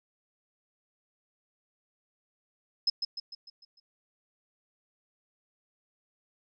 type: tone with echo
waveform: sine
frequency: 5130 Hz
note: E8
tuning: 48 cents flat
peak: -22 dBFS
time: 2.87-2.9 s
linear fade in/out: 5 ms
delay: 150 ms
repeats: 6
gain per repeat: -6 dB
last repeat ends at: 3.8 s
effects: none